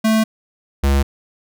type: tone pair in turn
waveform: square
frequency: 220 / 69.3 Hz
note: A3 / C#2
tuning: 0 / 0 cents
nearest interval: octave + minor sixth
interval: 2000 cents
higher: first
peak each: -13 dBFS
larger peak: neither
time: 0.04-0.24 / 0.83-1.03 s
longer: neither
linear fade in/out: 10 ms
effects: none